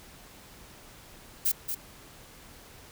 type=noise with echo; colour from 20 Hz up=violet; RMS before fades=-25 dBFS; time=1.45-1.52 s; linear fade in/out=10 ms; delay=230 ms; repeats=1; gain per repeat=-7 dB; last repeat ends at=1.75 s; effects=pink hiss -51 dBFS RMS until 2.91 s